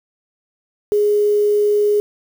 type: tone with quantisation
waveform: sine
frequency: 415.3 Hz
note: G#4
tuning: in tune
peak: -12 dBFS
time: 0.92-2 s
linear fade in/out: 0 ms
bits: 6
effects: none